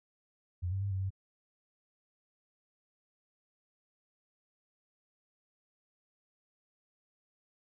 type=tone with pitch steps; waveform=sine; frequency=88.8 / 96.6 / 99.6 / 95.1 / 96 Hz; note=F2 / G2 / G2 / F#2 / G2; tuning=+29 / -25 / +28 / +48 / -36 cents; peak=-31 dBFS; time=0.62-1.105 s; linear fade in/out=20 ms; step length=97 ms; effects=none